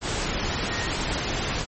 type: tone in noise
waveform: sine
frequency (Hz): 1864.7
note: A#6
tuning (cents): 0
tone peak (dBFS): -32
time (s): 0.67-0.92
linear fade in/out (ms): 50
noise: pink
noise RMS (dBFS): -27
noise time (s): 0.01-1.66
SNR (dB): -8
effects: MP3 32 kbps